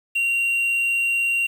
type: tone with quantisation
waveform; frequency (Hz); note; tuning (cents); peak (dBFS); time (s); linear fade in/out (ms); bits
triangle; 2758; F7; -22; -17; 0.15-1.47; 10; 7
effects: none